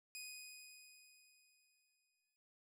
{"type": "tone with exponential decay", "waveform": "15% pulse", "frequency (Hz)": 2493, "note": "D#7", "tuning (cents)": 3, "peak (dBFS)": -40, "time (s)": [0.15, 2.36], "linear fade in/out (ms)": 0, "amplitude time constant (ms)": 480, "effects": []}